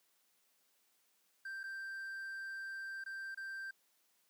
triangle tone with dropouts, 1571 Hz, G6, 3 cents sharp, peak -40 dBFS, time 1.45-3.71 s, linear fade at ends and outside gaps 5 ms, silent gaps 1.633-1.638 / 3.04-3.061 / 3.347-3.373 s, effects white hiss -75 dBFS RMS until 4.29 s + high-pass 200 Hz 12 dB/octave

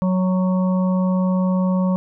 harmonic tone, 185 Hz, F#3, in tune, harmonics 1 / 3 / 5 / 6, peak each -16 / -26 / -32 / -33 dBFS, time 0.02-1.96 s, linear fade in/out 0 ms, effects none

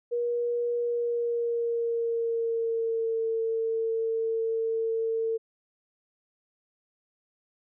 sine tone with pitch glide, 477.8 to 451 Hz, A#4 to A4, +43 to +43 cents, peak -25 dBFS, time 0.11-5.38 s, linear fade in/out 20 ms, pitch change -100 cents, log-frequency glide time 0.76-3.23 s, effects none

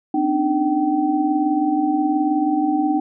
sine tone cluster, 257.4 / 284.5 / 303.3 / 769 Hz, C4 / C#4 / D#4 / G5, -28 / +45 / -44 / -33 cents, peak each -26 / -26 / -18 / -22 dBFS, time 0.14-3 s, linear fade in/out 5 ms, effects none

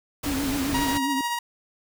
pink noise, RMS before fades -30 dBFS, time 0.23-0.98 s, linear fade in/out 10 ms
sine tone with vibrato, 275.4 Hz, C#4, 11 cents flat, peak -25 dBFS, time 0.26-1.21 s, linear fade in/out 2 ms, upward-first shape triangle, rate 7.5 Hz, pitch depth 99 cents each way
sawtooth tone with tremolo, 950 Hz, A#5, 33 cents sharp, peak -20 dBFS, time 0.74-1.39 s, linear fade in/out 5 ms, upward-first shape sine, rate 14 Hz, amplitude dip 35%
effects none

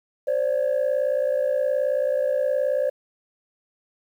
sine tone pair together, 523.2 / 582 Hz, C5 / D5, 0 / -16 cents, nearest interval major second, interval 184 cents, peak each -21 dBFS, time 0.27-2.9 s, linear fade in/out 10 ms, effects tanh soft clip ceiling -16 dBFS + 9-bit

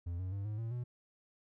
triangle tone with pitch steps, 86.4 / 92.6 / 99.25 / 106.37 / 114.01 / 122.19 Hz, F2 / F#2 / G2 / G#2 / A#2 / B2, -18 / +2 / +22 / +42 / -38 / -18 cents, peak -34 dBFS, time 0.06-0.84 s, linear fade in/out 10 ms, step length 130 ms, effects none

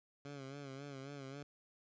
15% pulse tone with vibrato, 138.59 Hz, C#3, in tune, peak -40 dBFS, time 0.25-1.43 s, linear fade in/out 2 ms, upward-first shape sine, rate 3.7 Hz, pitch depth 71 cents each way, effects resampled to 16000 Hz

